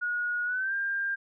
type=tone with pitch glide; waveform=sine; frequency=1448 to 1597.4 Hz; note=F#6 to G6; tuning=-38 to +32 cents; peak=-27 dBFS; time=0.01-1.16 s; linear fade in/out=20 ms; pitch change=+170 cents; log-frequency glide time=0.45-0.74 s; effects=none